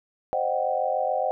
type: tone cluster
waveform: sine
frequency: 524 / 613 / 727 / 774 Hz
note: C5 / D#5 / F#5 / G5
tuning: +2 / -26 / -31 / -22 cents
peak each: -28 dBFS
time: 0.33-1.31 s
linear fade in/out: 0 ms
effects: none